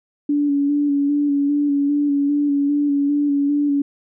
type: tone with vibrato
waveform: sine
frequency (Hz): 286.7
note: D4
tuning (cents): -42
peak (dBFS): -15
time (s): 0.29-3.82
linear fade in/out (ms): 5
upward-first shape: square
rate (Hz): 2.5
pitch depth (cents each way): 23
effects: none